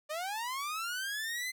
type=linear sweep; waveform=sawtooth; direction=up; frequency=587.3 to 2069 Hz; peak=-31 dBFS; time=0.09-1.52 s; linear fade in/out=20 ms; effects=none